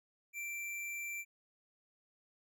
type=tone; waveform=square; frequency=2349 Hz; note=D7; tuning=in tune; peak=-40 dBFS; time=0.33-1.25 s; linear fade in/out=50 ms; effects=none